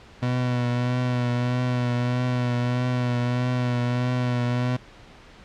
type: tone with vibrato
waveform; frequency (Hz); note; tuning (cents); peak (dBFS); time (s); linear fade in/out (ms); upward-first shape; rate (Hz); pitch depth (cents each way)
30% pulse; 123.47; B2; 0; -19; 0.22-4.77; 10; triangle; 1.6; 31
effects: pink hiss -48 dBFS RMS until 5.44 s + low-pass 4000 Hz 12 dB/octave